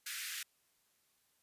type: high-pass noise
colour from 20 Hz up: pink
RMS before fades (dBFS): -42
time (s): 0.06-0.43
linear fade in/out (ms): 5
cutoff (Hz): 1500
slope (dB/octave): 48
effects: white hiss -75 dBFS RMS until 1.42 s + resampled to 32000 Hz